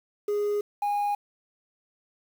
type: tone pair in turn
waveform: sine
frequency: 413.4 / 819.9 Hz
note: G#4 / G#5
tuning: -8 / -22 cents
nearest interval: octave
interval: 1186 cents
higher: second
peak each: -21 dBFS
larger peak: neither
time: 0.28-0.61 / 0.82-1.15 s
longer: neither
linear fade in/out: 5 ms
effects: tanh soft clip ceiling -23 dBFS + 8-bit